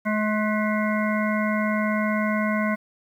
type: harmonic tone with a mistuned harmonic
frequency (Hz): 212.7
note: G#3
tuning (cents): +42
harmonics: 1 / 3 / 5 / 7 / 9 / 10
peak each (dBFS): -23 / -28 / -30 / -31 / -33 / -33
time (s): 0.05-2.76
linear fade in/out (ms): 20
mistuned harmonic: 9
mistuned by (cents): +43
effects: 9-bit